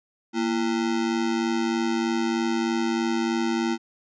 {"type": "ring-modulated tone", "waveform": "square", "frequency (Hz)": 284.7, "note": "C#4", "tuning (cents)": 46, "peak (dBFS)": -20, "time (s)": [0.33, 3.78], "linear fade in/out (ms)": 50, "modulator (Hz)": 51.6, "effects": ["resampled to 16000 Hz"]}